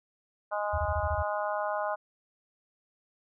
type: harmonic tone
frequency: 207.3 Hz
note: G#3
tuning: 3 cents flat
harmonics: 3 / 4 / 5 / 6 / 7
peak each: -32 / -34 / -36 / -38 / -39 dBFS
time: 0.51-1.96 s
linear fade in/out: 20 ms
type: tone bursts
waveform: sine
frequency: 79.5 Hz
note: D#2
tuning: 38 cents sharp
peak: -28 dBFS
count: 7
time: 0.73-1.227 s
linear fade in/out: 10 ms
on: 53 ms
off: 21 ms
effects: none